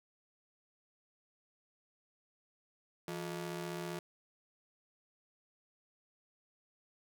sawtooth ring-modulated tone, 261.6 Hz, C4, in tune, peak -32 dBFS, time 3.08-3.99 s, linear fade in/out 2 ms, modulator 93.2 Hz, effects none

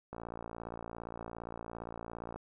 click train, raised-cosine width 1 ms, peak -28 dBFS, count 129, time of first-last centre 0.13-2.36 s, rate 57.4 Hz, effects none

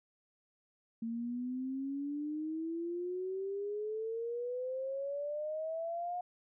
sine exponential sweep, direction up, 226.3 to 721 Hz, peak -35 dBFS, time 1.02-6.21 s, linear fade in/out 5 ms, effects none

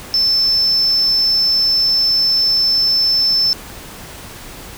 triangle tone, 5290 Hz, E8, 5 cents sharp, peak -9 dBFS, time 0.14-3.53 s, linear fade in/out 0 ms, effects tanh soft clip ceiling -8 dBFS + pink hiss -34 dBFS RMS until 4.77 s

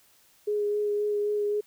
sine tone with vibrato, 415.3 Hz, G#4, in tune, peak -24 dBFS, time 0.47-1.61 s, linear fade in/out 10 ms, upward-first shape sine, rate 3.8 Hz, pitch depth 13 cents each way, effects white hiss -61 dBFS RMS until 1.66 s

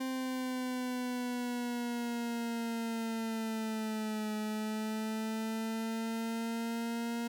40% pulse exponential two-way sweep, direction down then up, 261.6 to 213.6 to 234.9 Hz, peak -33 dBFS, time 0-7.28 s, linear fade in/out 10 ms, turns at 4.34 s, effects none

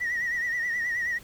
sine tone with vibrato, 1908 Hz, A#6, 40 cents sharp, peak -24 dBFS, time 0-1.19 s, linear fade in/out 20 ms, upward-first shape triangle, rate 9.4 Hz, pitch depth 82 cents each way, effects tanh soft clip ceiling -23 dBFS + pink hiss -51 dBFS RMS until 1.23 s

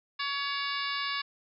harmonic tone with a mistuned harmonic, 563 Hz, C#5, 27 cents sharp, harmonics 2 / 3 / 4 / 5 / 6 / 7 / 8 / 9, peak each -35 / -37 / -38 / -39 / -40 / -40 / -41 / -42 dBFS, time 0.19-1.22 s, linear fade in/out 10 ms, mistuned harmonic 6, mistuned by +81 cents, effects none

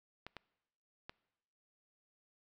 clicks, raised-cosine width 0.3 ms, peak -29 dBFS, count 3, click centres 0.266 / 0.367 / 1.095 s, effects noise-tail reverb RT60 1.0 s tail -23 dB re dry

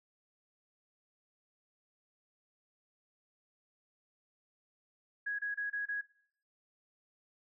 sine tone bursts, 1661.2 Hz, G#6, in tune, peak -33 dBFS, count 5, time 5.26-6.014 s, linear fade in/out 10 ms, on 130 ms, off 26 ms, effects noise-tail reverb RT60 0.6 s tail -19 dB re dry

